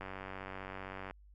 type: click train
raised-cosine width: 0.5 ms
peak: -28 dBFS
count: 106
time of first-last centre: 0.01-1.109 s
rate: 95.5 Hz
effects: added 50 Hz sine -56 dBFS peak until 1.34 s